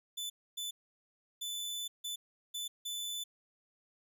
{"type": "tone bursts at uneven times", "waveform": "sawtooth", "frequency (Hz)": 3502, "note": "A7", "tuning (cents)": -9, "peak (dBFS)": -34, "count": 6, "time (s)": [[0.17, 0.3], [0.57, 0.71], [1.41, 1.88], [2.04, 2.16], [2.54, 2.68], [2.85, 3.24]], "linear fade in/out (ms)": 10, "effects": []}